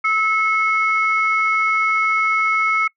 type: tone pair together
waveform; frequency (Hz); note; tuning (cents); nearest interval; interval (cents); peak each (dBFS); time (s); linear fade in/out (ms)
sine; 1300 / 2186; E6 / C#7; -24 / -25; major sixth; 899; -17; 0.04-2.88; 10
effects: noise-tail reverb RT60 0.1 s tail -24 dB re dry + tanh soft clip ceiling -8 dBFS

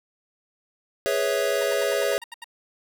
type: chord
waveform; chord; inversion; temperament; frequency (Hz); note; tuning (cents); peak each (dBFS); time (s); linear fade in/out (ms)
square; C# minor seventh; second; equal with one note detuned; 415.3 / 493.9 / 554.4 / 650.9; G#4 / B4 / C#5 / E5; 0 / 0 / 0 / -22; -28 / -30 / -26 / -29; 1.06-2.18; 0
type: tone bursts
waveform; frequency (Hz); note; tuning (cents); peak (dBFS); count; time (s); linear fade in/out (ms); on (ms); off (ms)
15% pulse; 932.3; A#5; 0; -29; 9; 1.61-2.443; 5; 25; 76
effects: none

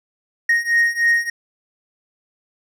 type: beating tone pair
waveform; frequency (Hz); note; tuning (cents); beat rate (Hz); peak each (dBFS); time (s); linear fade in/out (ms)
triangle; 1864.7 / 1868; A#6 / A#6; 0 / +3; 3.3; -17 / -15; 0.49-1.3; 5
effects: none

